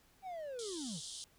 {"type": "linear sweep", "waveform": "triangle", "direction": "down", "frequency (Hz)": [784, 130.81], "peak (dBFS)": -39, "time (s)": [0.22, 1.01], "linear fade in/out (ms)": 50}
{"type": "band-pass noise", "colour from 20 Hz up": "pink", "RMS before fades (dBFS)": -47, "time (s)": [0.59, 1.24], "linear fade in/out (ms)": 0, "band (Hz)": [3100, 10000], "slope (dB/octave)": 96}
{"effects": ["pink hiss -68 dBFS RMS until 1.38 s"]}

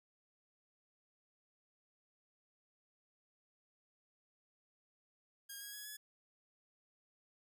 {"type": "tone with pitch steps", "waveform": "5% pulse", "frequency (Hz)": [1625, 1649.6, 1674.5, 1699.9], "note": ["G#6", "G#6", "G#6", "G#6"], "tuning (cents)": [-38, -12, 14, 40], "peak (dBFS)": -36, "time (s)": [5.49, 5.97], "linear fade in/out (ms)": 10, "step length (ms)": 120, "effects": []}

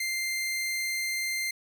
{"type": "tone", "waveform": "sawtooth", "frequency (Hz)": 2093, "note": "C7", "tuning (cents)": 0, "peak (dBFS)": -25, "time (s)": [0, 1.51], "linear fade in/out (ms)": 5, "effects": []}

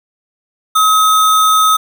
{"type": "tone with sample-and-hold", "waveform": "sine", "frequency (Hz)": 1275, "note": "D#6", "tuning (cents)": 42, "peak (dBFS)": -7, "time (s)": [0.75, 1.77], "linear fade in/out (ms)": 10, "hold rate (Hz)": 4900, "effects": []}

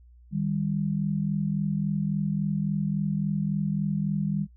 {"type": "tone pair together", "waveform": "sine", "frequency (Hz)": [154.9, 198.5], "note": ["D#3", "G3"], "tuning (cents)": [-7, 22], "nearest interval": "major third", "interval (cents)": 429, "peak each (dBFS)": -27, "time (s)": [0.31, 4.47], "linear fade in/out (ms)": 50, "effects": ["noise-tail reverb RT60 0.1 s tail -20 dB re dry", "added 60 Hz sine -50 dBFS peak until 4.56 s"]}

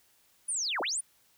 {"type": "linear two-way sweep", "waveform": "sine", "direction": "down then up", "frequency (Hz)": [9956, 277.2, 9956], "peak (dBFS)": -29, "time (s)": [0.48, 1.01], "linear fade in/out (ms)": 10, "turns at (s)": 0.81, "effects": ["white hiss -66 dBFS RMS until 1.37 s"]}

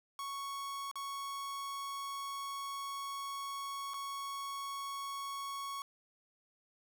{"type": "tone with dropouts", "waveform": "45% pulse", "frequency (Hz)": 1108.7, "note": "C#6", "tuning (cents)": 0, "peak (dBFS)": -39, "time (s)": [0.19, 5.82], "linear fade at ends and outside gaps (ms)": 1, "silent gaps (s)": [[0.914, 0.956], [3.936, 3.941]], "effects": []}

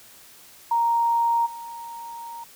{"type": "tone with level steps", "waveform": "sine", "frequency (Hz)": 932.3, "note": "A#5", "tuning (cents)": 0, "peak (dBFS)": [-18, -34], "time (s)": [0.71, 2.44], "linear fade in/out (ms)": 5, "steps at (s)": 1.45, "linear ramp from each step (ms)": 20, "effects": ["white hiss -49 dBFS RMS until 2.55 s"]}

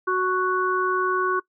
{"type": "harmonic tone", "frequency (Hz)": 370, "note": "F#4", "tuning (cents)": 0, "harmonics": [1, 3, 4], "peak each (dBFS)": [-24, -23, -26], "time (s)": [0.07, 1.4], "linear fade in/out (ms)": 10, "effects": ["noise-tail reverb RT60 0.1 s tail -21 dB re dry"]}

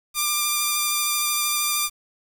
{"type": "tone with vibrato", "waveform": "5% pulse", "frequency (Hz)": 1191, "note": "D6", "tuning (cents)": 24, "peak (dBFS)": -9, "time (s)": [0.14, 1.9], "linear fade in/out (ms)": 50, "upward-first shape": "sine", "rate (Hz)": 13, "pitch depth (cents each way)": 14, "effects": ["7-bit"]}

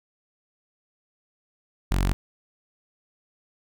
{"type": "tone with notch filter", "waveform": "sawtooth", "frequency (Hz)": 46.25, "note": "F#1", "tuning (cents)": 0, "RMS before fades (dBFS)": -23, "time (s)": [1.91, 2.13], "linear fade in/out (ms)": 0, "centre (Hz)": 490, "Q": 1.8, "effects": []}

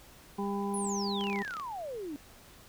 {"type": "harmonic tone", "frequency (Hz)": 200, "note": "G3", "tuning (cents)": 35, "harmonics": [1, 2, 4, 5], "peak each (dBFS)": [-33, -36, -39, -40], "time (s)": [0.38, 1.43], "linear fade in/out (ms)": 10}
{"type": "exponential sweep", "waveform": "sine", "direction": "down", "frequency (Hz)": [10760, 277.2], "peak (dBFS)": -36, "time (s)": [0.74, 2.16], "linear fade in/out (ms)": 0}
{"type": "click train", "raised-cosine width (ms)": 0.2, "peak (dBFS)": -26, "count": 14, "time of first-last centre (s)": [1.21, 1.598], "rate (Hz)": 33.5}
{"effects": ["pink hiss -55 dBFS RMS until 2.68 s"]}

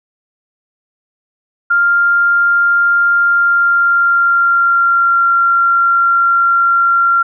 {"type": "tone with pitch glide", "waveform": "sine", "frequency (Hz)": [1396.9, 1377.7], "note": ["F6", "F6"], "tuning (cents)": [0, -24], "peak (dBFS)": -8, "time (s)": [1.7, 7.23], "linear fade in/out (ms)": 10, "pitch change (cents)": -24, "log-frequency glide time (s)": [3.2, 5.26], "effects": []}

